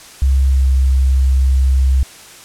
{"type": "tone with pitch glide", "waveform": "sine", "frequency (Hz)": [67, 66.12], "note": ["C2", "C2"], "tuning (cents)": [42, 19], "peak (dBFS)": -9, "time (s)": [0.22, 2.03], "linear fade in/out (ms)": 0, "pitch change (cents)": -23, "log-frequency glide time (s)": [0.47, 0.7], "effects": ["white hiss -38 dBFS RMS until 2.44 s", "low-pass 10000 Hz 12 dB/octave"]}